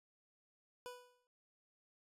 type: tone with exponential decay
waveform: 25% pulse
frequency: 493.9 Hz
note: B4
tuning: in tune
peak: -40 dBFS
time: 0.86-1.27 s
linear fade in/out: 0 ms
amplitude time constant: 87 ms
effects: resampled to 32000 Hz